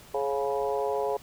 harmonic tone with a mistuned harmonic, 140.3 Hz, C#3, 21 cents sharp, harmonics 3 / 4 / 5 / 6 / 7, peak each -29 / -31 / -33 / -35 / -36 dBFS, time 0.14-1.17 s, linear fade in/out 5 ms, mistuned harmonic 4, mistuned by -39 cents, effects pink hiss -51 dBFS RMS until 1.22 s

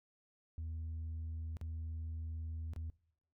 sine tone with dropouts, 80.6 Hz, E2, 38 cents flat, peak -37 dBFS, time 0.58-2.9 s, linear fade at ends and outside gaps 0 ms, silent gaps 1.569-1.613 / 2.735-2.762 s, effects noise-tail reverb RT60 0.7 s tail -24 dB re dry + tanh soft clip ceiling -38 dBFS

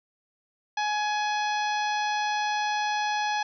harmonic tone, 840 Hz, G#5, 19 cents sharp, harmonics 1 / 2 / 3 / 4 / 5 / 6 / 7, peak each -26 / -32 / -36 / -38 / -40 / -42 / -43 dBFS, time 0.77-3.43 s, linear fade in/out 5 ms, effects none

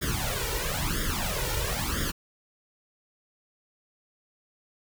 pink noise with flanger, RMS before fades -29 dBFS, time 0.01-2.12 s, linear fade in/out 20 ms, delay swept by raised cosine 0.58 to 2.18 ms, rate 1 Hz, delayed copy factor +1, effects none

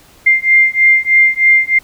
sine beating tone pair, 2100 / 2103.2 Hz, C7 / C7, +6 / +8 cents, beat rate 3.2 Hz, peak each -10 dBFS, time 0.26-1.79 s, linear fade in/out 10 ms, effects pink hiss -45 dBFS RMS until 1.83 s

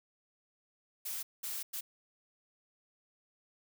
blue noise bursts at uneven times, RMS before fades -39 dBFS, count 3, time 1.05-1.23 / 1.43-1.63 / 1.73-1.81 s, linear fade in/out 10 ms, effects none

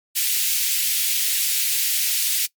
white high-pass noise, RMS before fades -21 dBFS, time 0.15-2.47 s, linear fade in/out 20 ms, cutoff 2200 Hz, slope 24 dB/octave, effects noise-tail reverb RT60 0.1 s tail -21 dB re dry + MP3 96 kbps

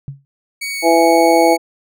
sine tone with exponential decay, 138.59 Hz, C#3, in tune, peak -20 dBFS, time 0.08-0.25 s, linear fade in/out 0 ms, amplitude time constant 36 ms
sawtooth tone with pitch glide, 2243 to 2225 Hz, C#7 to C#7, +20 to +6 cents, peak -18 dBFS, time 0.61-1.57 s, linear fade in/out 10 ms, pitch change -14 cents, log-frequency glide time 0.72-0.77 s
harmonic tone, 166.4 Hz, E3, 17 cents sharp, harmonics 2 / 3 / 4 / 5, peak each -14 / -14 / -14 / -14 dBFS, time 0.82-1.58 s, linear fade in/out 50 ms
effects none

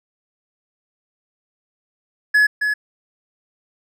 triangle tone with echo, 1697 Hz, G#6, 37 cents sharp, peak -9 dBFS, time 2.34-2.47 s, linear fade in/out 10 ms, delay 270 ms, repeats 1, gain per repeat -6 dB, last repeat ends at 2.74 s, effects none

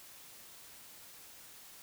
silence, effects white hiss -54 dBFS RMS until 1.82 s

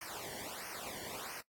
pink noise with flanger, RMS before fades -45 dBFS, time 0.01-1.41 s, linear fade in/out 5 ms, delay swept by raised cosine 0.26 to 0.8 ms, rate 1.5 Hz, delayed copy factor -1, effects noise-tail reverb RT60 0.1 s tail -19 dB re dry + AAC 64 kbps

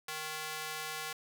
square tone with high-pass filter, 155.56 Hz, D#3, in tune, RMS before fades -40 dBFS, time 0.08-1.13 s, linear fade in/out 5 ms, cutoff 1100 Hz, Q 0.63, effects 10-bit

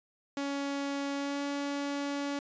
sawtooth tone with pitch glide, 280.3 to 283.6 Hz, C#4 to C#4, +19 to +40 cents, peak -28 dBFS, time 0.37-2.39 s, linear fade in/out 2 ms, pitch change +21 cents, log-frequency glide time 1.15-1.42 s, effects resampled to 16000 Hz

